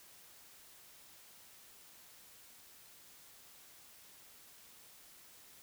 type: silence
effects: white hiss -59 dBFS RMS until 5.62 s